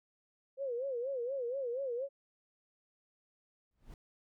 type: tone with vibrato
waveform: sine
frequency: 511 Hz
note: C5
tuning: 41 cents flat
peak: -34 dBFS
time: 0.57-2.09 s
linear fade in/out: 50 ms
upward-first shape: sine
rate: 4.2 Hz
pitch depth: 150 cents each way
type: noise with exponential growth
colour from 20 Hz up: brown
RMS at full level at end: -45 dBFS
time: 3.71-3.94 s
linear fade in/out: 2 ms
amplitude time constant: 48 ms
effects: none